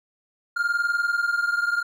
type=tone pair together; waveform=triangle; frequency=1400 / 1420.4 Hz; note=F6 / F6; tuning=+4 / +29 cents; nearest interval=unison; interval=25 cents; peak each=-21 / -24 dBFS; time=0.56-1.83 s; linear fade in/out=10 ms; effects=none